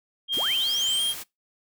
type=tone with vibrato; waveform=sine; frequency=3178 Hz; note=G7; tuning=23 cents sharp; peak=-22 dBFS; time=0.28-1.15 s; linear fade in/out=50 ms; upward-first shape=square; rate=2.8 Hz; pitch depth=20 cents each way
type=noise; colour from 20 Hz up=white; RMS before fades=-37 dBFS; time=0.32-1.24 s; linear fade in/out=20 ms
type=linear sweep; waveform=sine; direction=up; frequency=216.8 to 10580 Hz; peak=-31 dBFS; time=0.37-1.12 s; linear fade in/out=0 ms
effects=noise-tail reverb RT60 0.2 s tail -24 dB re dry